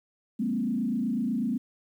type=tone with frequency modulation; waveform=sine; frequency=233.1 Hz; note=A#3; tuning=in tune; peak=-25 dBFS; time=0.39-1.58 s; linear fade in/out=10 ms; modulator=28.1 Hz; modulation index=1.3; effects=10-bit

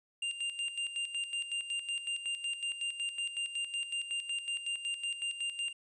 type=tone with tremolo; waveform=square; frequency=2794 Hz; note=F7; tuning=in tune; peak=-33 dBFS; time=0.22-5.73 s; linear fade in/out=5 ms; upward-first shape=square; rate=5.4 Hz; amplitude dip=65%; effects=resampled to 22050 Hz + 12-bit

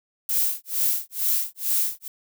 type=noise with tremolo; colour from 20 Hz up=violet; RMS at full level=-21 dBFS; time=0.29-2.08 s; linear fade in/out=2 ms; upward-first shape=sine; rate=2.2 Hz; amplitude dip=100%; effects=none

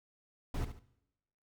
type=noise with echo; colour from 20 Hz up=brown; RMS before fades=-35 dBFS; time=0.54-0.65 s; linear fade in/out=5 ms; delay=72 ms; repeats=2; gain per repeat=-10 dB; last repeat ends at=0.794 s; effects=noise-tail reverb RT60 0.9 s tail -20 dB re dry

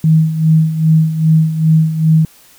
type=tone with tremolo; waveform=sine; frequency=158.9 Hz; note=D#3; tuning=37 cents sharp; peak=-5 dBFS; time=0.04-2.25 s; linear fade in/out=2 ms; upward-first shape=sine; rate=2.5 Hz; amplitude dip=70%; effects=white hiss -45 dBFS RMS until 2.58 s

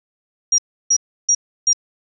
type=tone bursts; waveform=sine; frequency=5700 Hz; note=F8; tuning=34 cents sharp; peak=-11 dBFS; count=4; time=0.52-1.732 s; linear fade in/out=5 ms; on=63 ms; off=320 ms; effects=none

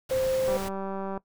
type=noise; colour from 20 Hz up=pink; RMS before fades=-38 dBFS; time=0.09-0.69 s; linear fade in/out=10 ms
type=tone; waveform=sine; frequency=523.3 Hz; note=C5; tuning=in tune; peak=-23 dBFS; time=0.11-0.57 s; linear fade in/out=2 ms
type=click train; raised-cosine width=1 ms; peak=-21 dBFS; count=136; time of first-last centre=0.48-1.176 s; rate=194 Hz
effects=noise-tail reverb RT60 0.1 s tail -20 dB re dry

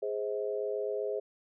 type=chord; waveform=sine; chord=Ab major; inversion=none; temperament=equal with one note detuned; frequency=415.3 / 523.3 / 638.3 Hz; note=Ab4 / C5 / Eb5; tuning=0 / 0 / +44 cents; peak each=-33 / -36 / -38 dBFS; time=0.02-1.2 s; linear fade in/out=10 ms; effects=none

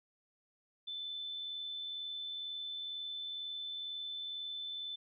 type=tone with amplitude modulation; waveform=sine; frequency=3520 Hz; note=A7; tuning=in tune; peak=-38 dBFS; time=0.87-4.96 s; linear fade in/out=10 ms; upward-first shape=sine; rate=82.1 Hz; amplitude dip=25%; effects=none

